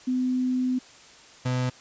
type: tone pair in turn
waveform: sine / 35% pulse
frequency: 254 / 126.45 Hz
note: B3 / B2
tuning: +49 / +41 cents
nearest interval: octave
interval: 1208 cents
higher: first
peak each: -22 dBFS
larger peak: neither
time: 0.07-0.79 / 1.45-1.7 s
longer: first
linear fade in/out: 10 ms
effects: white hiss -50 dBFS RMS until 1.8 s + resampled to 16000 Hz